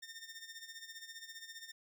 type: tone with tremolo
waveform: 15% pulse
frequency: 1818 Hz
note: A#6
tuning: 44 cents flat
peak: -39 dBFS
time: 0.02-1.72 s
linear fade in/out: 10 ms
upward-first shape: sine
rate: 15 Hz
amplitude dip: 70%
effects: none